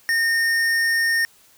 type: tone with hard clipping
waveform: sine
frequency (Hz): 1832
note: A#6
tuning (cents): -31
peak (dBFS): -19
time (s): 0.09-1.25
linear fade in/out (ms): 0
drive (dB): 13
effects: white hiss -54 dBFS RMS until 1.57 s